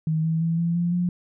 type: tone with pitch steps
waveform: sine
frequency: 158.1 / 161.7 / 165.39 / 169.15 / 173.01 / 176.95 Hz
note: D#3 / E3 / E3 / E3 / F3 / F3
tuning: +28 / -33 / +6 / +45 / -16 / +23 cents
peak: -20 dBFS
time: 0.07-1.09 s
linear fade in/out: 2 ms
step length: 170 ms
effects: none